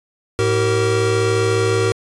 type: tone cluster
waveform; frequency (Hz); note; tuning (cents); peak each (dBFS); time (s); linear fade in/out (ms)
square; 107.6 / 383.3 / 463.3; A2 / G4 / A#4; -38 / -39 / -11; -20; 0.39-1.92; 0
effects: resampled to 22050 Hz